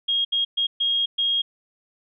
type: tone bursts at uneven times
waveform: sine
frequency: 3261 Hz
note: G#7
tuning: 32 cents flat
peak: -19 dBFS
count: 5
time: 0.08-0.25 / 0.32-0.45 / 0.57-0.67 / 0.8-1.06 / 1.18-1.42 s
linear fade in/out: 10 ms
effects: none